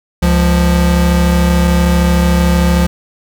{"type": "tone pair together", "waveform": "square", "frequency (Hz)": [69.41, 174.9], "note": ["C#2", "F3"], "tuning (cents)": [3, 3], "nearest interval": "octave + major third", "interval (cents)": 1600, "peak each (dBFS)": -12, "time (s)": [0.22, 2.87], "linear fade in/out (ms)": 10, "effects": []}